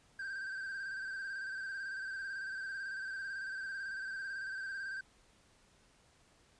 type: tone with vibrato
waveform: triangle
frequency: 1568 Hz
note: G6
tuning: in tune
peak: -37 dBFS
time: 0.19-5.01 s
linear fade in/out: 5 ms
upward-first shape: square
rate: 18 Hz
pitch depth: 36 cents each way
effects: pink hiss -67 dBFS RMS until 6.59 s + resampled to 22050 Hz